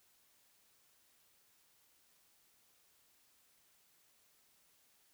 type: silence
effects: white hiss -71 dBFS RMS until 5.13 s